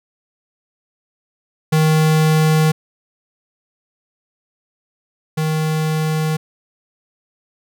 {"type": "tone pair in turn", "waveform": "square", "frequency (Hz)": [156.5, 156.5], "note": ["D#3", "D#3"], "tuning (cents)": [10, 10], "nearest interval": "unison", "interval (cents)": 0, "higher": "neither", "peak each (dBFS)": [-12, -17], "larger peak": "first", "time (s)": [[1.72, 2.72], [5.37, 6.37]], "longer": "neither", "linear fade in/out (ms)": 10, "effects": []}